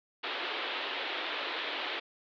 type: band-pass noise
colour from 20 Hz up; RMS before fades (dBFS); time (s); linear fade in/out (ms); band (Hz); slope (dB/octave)
white; -36; 0.23-2; 10; 290 to 3800; 48
effects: none